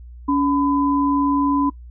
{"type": "tone pair together", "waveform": "sine", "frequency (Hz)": [282.3, 1006], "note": ["C#4", "B5"], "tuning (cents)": [32, 32], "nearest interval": "octave + minor seventh", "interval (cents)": 2200, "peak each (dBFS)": [-16, -21], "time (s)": [0.28, 1.7], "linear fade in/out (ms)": 10, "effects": ["noise-tail reverb RT60 0.1 s tail -22 dB re dry", "added 60 Hz sine -36 dBFS peak until 1.9 s"]}